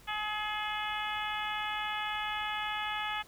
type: harmonic tone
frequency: 423.5 Hz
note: G#4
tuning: 34 cents sharp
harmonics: 2 / 3 / 4 / 5 / 6 / 7 / 8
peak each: -37 / -39 / -40 / -41 / -42 / -42 / -43 dBFS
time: 0.07-3.23 s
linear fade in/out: 20 ms
effects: added 44 Hz sine -58 dBFS peak until 3.27 s + pink hiss -58 dBFS RMS until 3.27 s